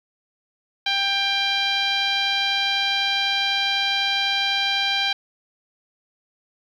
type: tone with low-pass filter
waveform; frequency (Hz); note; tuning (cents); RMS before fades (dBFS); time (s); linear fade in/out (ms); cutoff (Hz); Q
10% pulse; 792; G5; +18; -22; 0.86-5.13; 5; 3800; 2.4
effects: 9-bit